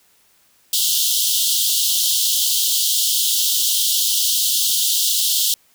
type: high-pass noise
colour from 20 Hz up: pink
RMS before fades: -18 dBFS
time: 0.73-5.54 s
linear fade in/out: 2 ms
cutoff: 3000 Hz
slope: 96 dB/octave
effects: white hiss -57 dBFS RMS until 5.74 s